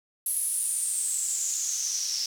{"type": "noise with band-pass filter sweep", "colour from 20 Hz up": "white", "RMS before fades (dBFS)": -29, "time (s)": [0.26, 2.26], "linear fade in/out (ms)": 2, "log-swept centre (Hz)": [11000, 5300], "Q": 8.6, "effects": []}